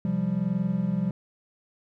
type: chord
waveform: triangle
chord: C suspended fourth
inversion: none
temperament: equal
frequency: 130.81 / 174.61 / 196 Hz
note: C3 / F3 / G3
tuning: 0 / 0 / 0 cents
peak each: -31 / -25 / -25 dBFS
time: 0.05-1.11 s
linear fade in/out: 2 ms
effects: none